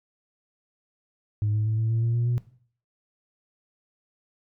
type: tone with pitch steps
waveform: sine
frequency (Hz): 105.1 / 107.25 / 109.44 / 111.67 / 113.95 / 116.28 / 118.65 / 121.08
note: G#2 / A2 / A2 / A2 / A#2 / A#2 / A#2 / B2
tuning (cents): +21 / -44 / -9 / +26 / -39 / -4 / +31 / -34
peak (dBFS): -20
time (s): 1.42-2.38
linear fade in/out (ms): 0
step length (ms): 120
effects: noise-tail reverb RT60 0.5 s tail -17 dB re dry + tanh soft clip ceiling -19 dBFS